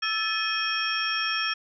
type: tone cluster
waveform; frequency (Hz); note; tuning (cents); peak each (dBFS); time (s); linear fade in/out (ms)
sine; 1321 / 1742 / 2520 / 3239 / 5460; E6 / A6 / D#7 / G#7 / F8; +3 / -18 / +21 / -44 / -40; -31; 0.02-1.54; 10
effects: none